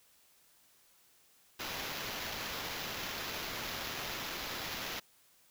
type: noise with sample-and-hold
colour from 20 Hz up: white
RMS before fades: -40 dBFS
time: 1.59-5 s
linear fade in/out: 10 ms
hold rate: 8820 Hz
effects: white hiss -66 dBFS RMS until 5.5 s